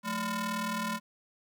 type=ring-modulated tone; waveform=sawtooth; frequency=399 Hz; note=G4; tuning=31 cents sharp; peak=-24 dBFS; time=0.03-1 s; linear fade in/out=50 ms; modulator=618 Hz; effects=none